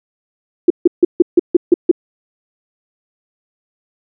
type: tone bursts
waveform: sine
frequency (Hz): 349.2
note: F4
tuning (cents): 0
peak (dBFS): -3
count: 8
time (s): 0.68-1.914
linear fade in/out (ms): 5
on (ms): 23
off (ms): 150
effects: none